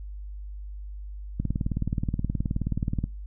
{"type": "click train", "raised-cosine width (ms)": 5, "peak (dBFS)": -14, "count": 32, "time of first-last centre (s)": [1.4, 3.04], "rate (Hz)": 18.9, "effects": ["noise-tail reverb RT60 0.3 s tail -24 dB re dry", "added 50 Hz sine -35 dBFS peak until 3.26 s"]}